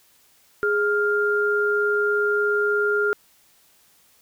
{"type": "tone pair together", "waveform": "sine", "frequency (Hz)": [414.7, 1402], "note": ["G#4", "F6"], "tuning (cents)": [-3, 6], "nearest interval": "octave + major sixth", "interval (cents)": 2109, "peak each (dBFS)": -21, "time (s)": [0.63, 3.13], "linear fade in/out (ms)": 0, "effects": ["white hiss -58 dBFS RMS until 4.21 s"]}